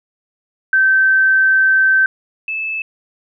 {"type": "tone pair in turn", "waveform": "sine", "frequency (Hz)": [1548, 2618], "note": ["G6", "E7"], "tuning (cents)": [-22, -13], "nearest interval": "major sixth", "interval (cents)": 909, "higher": "second", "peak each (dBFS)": [-9, -19], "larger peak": "first", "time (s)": [[0.73, 2.06], [2.48, 2.82]], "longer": "first", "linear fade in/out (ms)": 2, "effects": []}